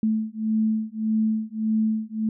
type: beating tone pair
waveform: sine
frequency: 217.9 / 219.6 Hz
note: A3 / A3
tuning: -17 / -3 cents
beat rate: 1.7 Hz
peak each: -24 dBFS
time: 0.03-2.29 s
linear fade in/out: 2 ms
effects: none